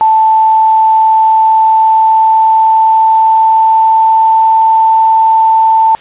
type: tone with pitch glide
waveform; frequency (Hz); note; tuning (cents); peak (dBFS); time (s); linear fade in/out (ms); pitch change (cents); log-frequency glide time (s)
sine; 880 to 889.2; A5 to A5; 0 to +18; -4; 0.01-5.95; 0; +18; 0.26-4.6
effects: white hiss -35 dBFS RMS until 6 s + resampled to 8000 Hz